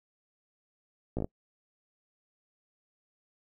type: slowing click train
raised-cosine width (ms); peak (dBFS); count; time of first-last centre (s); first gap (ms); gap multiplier
2; -19; 5; 1.17-1.244; 16; 1.1
effects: noise-tail reverb RT60 0.1 s tail -26 dB re dry